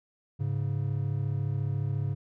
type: tone pair together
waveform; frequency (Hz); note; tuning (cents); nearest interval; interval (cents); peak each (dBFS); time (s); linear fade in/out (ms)
triangle; 104.31 / 138.59; G#2 / C#3; +8 / 0; perfect fourth; 492; -28; 0.39-2.15; 20
effects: none